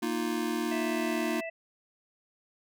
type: chord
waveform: square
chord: Bb suspended fourth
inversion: none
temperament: just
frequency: 233.1 / 310.8 / 349.6 Hz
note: Bb3 / Eb4 / F4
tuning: 0 / -2 / +2 cents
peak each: -34 dBFS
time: 0.02-1.41 s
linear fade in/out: 10 ms
type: harmonic tone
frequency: 659.3 Hz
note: E5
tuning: in tune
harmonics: 1 / 3 / 4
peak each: -36 / -41 / -42 dBFS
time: 0.71-1.5 s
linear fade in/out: 10 ms
effects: none